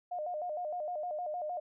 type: tone with vibrato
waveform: sine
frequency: 659.3 Hz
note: E5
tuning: in tune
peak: -34 dBFS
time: 0.11-1.6 s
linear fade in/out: 10 ms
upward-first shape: square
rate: 6.5 Hz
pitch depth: 140 cents each way
effects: none